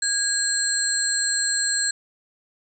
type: tone cluster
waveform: sine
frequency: 1630 / 4189 / 7520 / 8060 Hz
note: G#6 / C8 / A#8 / B8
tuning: -33 / +1 / +14 / +34 cents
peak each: -26 dBFS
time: 0.02-1.91 s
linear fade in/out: 5 ms
effects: none